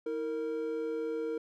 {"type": "tone pair together", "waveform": "triangle", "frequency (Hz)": [321.8, 461.7], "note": ["E4", "A#4"], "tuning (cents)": [-42, -17], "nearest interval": "tritone", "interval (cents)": 625, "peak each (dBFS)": [-36, -31], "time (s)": [0.06, 1.38], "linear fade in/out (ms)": 5, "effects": []}